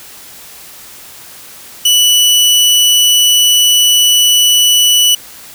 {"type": "tone", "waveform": "sawtooth", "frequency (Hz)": 2960, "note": "F#7", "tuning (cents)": 0, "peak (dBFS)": -3, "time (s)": [1.85, 5.15], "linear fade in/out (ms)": 5, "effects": ["white hiss -34 dBFS RMS until 5.54 s"]}